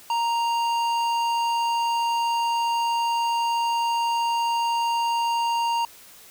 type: tone with tanh clipping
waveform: triangle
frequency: 932.3 Hz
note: A#5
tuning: in tune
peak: -23 dBFS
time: 0.1-5.85 s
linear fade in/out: 2 ms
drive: 18 dB
effects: white hiss -48 dBFS RMS until 6.3 s